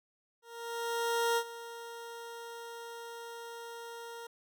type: tone with ADSR envelope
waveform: 20% pulse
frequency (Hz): 466.2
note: A#4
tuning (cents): 0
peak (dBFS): -22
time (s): 0.42-4.27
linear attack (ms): 950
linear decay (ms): 65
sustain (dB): -16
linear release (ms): 6
effects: none